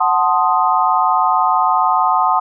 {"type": "chord", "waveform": "sine", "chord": "F# diminished seventh", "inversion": "none", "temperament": "equal", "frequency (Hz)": [740, 880, 1046.5, 1244.5], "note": ["F#5", "A5", "C6", "Eb6"], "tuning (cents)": [0, 0, 0, 0], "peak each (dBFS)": -17, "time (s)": [0, 2.4], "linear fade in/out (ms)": 10, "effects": []}